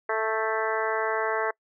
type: harmonic tone with a mistuned harmonic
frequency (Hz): 220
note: A3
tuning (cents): 0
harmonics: 2 / 3 / 4 / 5 / 6 / 7 / 8 / 9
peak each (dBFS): -29 / -31 / -32 / -33 / -34 / -34 / -35 / -36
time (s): 0.09-1.51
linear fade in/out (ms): 5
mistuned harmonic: 7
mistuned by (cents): +30
effects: noise-tail reverb RT60 0.1 s tail -25 dB re dry